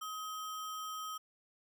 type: tone with sample-and-hold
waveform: sine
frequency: 1265 Hz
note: D#6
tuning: 28 cents sharp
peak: -39 dBFS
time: 0.01-1.18 s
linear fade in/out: 10 ms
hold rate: 4410 Hz
effects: none